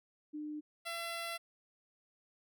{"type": "tone pair in turn", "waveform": ["sine", "10% pulse"], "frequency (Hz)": [301.1, 675.9], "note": ["D4", "E5"], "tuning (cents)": [43, 43], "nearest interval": "octave + major second", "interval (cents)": 1400, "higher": "second", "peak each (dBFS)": [-39, -30], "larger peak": "second", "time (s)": [[0.33, 0.61], [0.85, 1.38]], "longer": "second", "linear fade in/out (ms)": 20, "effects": []}